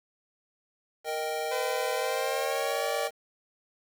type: chord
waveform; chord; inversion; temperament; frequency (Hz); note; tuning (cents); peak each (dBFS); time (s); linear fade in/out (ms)
square; Eb major; second; equal; 466.2 / 622.3 / 784; Bb4 / Eb5 / G5; 0 / 0 / 0; -35; 1.04-3.11; 50
type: tone with pitch glide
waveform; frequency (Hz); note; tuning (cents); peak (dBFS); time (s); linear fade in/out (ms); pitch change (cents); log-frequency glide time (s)
sawtooth; 507 to 575.7; B4 to D5; +45 to -35; -27; 1.51-3.08; 10; +220; 1.94-2.91
effects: 9-bit